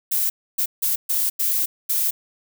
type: noise bursts at uneven times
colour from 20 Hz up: violet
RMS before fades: -21 dBFS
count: 6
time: 0.11-0.3 / 0.58-0.66 / 0.82-0.96 / 1.09-1.3 / 1.39-1.66 / 1.89-2.11 s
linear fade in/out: 10 ms
effects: none

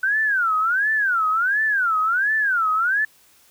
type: tone with vibrato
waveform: sine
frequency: 1490 Hz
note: F#6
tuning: 12 cents sharp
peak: -17 dBFS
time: 0.03-3.05 s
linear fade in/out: 5 ms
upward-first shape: sine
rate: 1.4 Hz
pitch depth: 290 cents each way
effects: white hiss -55 dBFS RMS until 3.5 s

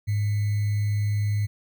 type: tone with sample-and-hold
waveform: sine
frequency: 103.83 Hz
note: G#2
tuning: in tune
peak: -21 dBFS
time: 0.07-1.47 s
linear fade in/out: 20 ms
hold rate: 2100 Hz
effects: none

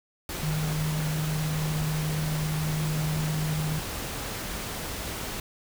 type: tone in noise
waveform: sine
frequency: 154.4 Hz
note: D#3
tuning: 13 cents flat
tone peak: -26 dBFS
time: 0.43-3.79 s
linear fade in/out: 2 ms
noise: pink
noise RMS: -34 dBFS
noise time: 0.29-5.4 s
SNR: +5 dB
effects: none

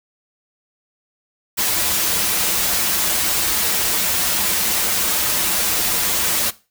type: noise with comb filter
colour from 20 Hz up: white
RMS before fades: -19 dBFS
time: 1.57-6.51 s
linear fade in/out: 20 ms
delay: 7.5 ms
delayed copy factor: -0.6
effects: noise-tail reverb RT60 0.3 s tail -18 dB re dry

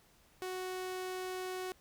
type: tone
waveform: sawtooth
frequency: 370 Hz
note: F#4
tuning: in tune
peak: -34 dBFS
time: 0.42-1.72 s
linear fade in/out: 0 ms
effects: pink hiss -66 dBFS RMS until 1.8 s

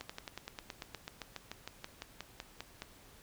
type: slowing click train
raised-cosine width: 0.2 ms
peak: -24 dBFS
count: 21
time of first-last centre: 0.01-2.821 s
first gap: 85 ms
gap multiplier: 1.05
effects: pink hiss -59 dBFS RMS until 3.22 s

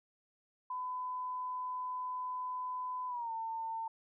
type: tone with pitch glide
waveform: sine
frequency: 1006 to 901.4 Hz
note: B5 to A5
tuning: +32 to +42 cents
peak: -36 dBFS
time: 0.7-3.88 s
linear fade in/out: 5 ms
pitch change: -190 cents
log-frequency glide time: 3.08-3.32 s
effects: none

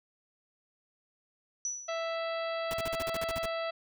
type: tone with exponential decay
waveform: sine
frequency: 5920 Hz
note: F#8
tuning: in tune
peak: -29 dBFS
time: 1.65-2.16 s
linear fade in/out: 1 ms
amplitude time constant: 110 ms
type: harmonic tone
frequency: 660 Hz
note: E5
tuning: 2 cents sharp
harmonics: 1 / 2 / 3 / 4 / 5 / 6 / 7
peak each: -33 / -39 / -43 / -45 / -47 / -49 / -50 dBFS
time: 1.88-3.71 s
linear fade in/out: 10 ms
type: noise bursts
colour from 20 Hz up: pink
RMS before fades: -38 dBFS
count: 11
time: 2.71-3.456 s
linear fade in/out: 0 ms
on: 26 ms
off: 46 ms
effects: none

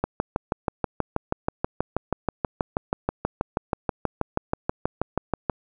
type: click train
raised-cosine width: 1 ms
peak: -8 dBFS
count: 35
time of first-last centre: 0.04-5.497 s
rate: 6.23 Hz
effects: none

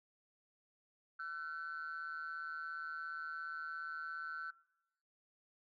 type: ring-modulated tone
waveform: triangle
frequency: 78.6 Hz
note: D#2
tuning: 18 cents sharp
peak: -35 dBFS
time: 1.19-4.51 s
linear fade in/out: 10 ms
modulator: 1430 Hz
effects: noise-tail reverb RT60 0.9 s tail -23 dB re dry + tanh soft clip ceiling -36 dBFS

